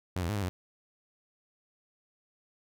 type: tone with pitch steps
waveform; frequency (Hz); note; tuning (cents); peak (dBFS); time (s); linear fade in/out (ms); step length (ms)
sawtooth; 91.5 / 84.3 / 105.6 / 101 / 90.5; F#2 / E2 / G#2 / G#2 / F#2; -19 / +39 / +29 / -48 / -38; -26; 0.16-0.49; 0; 66
effects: none